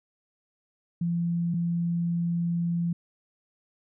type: tone pair in turn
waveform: sine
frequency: 170.8 / 170.8 Hz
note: F3 / F3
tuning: -38 / -38 cents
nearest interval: unison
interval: 0 cents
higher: neither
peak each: -24 dBFS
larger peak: neither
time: 1.01-1.54 / 1.54-2.93 s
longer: second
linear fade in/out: 5 ms
effects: none